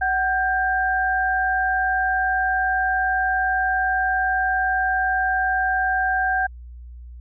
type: tone pair together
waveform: sine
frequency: 750 / 1587.5 Hz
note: F#5 / G6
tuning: +23 / +21 cents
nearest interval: octave + minor second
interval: 1298 cents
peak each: -21 dBFS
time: 0.01-6.47 s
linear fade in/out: 10 ms
effects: added 60 Hz sine -36 dBFS peak until 7.2 s